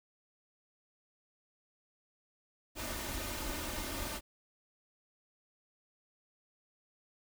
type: noise with comb filter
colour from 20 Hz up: pink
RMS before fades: -39 dBFS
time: 2.75-4.21 s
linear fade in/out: 50 ms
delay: 3.3 ms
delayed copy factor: +0.65
effects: none